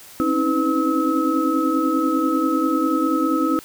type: tone cluster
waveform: sine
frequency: 264.4 / 274.6 / 319.2 / 501 / 1288 Hz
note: C4 / C#4 / D#4 / B4 / E6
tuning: +18 / -16 / +44 / +25 / -41 cents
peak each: -27 / -23 / -20 / -28 / -23 dBFS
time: 0.2-3.59 s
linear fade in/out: 0 ms
effects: white hiss -43 dBFS RMS until 3.64 s